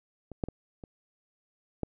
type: clicks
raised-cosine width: 2 ms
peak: -28 / -15 / -24 / -30 / -17 dBFS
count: 5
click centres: 0.317 / 0.438 / 0.486 / 0.838 / 1.833 s
effects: none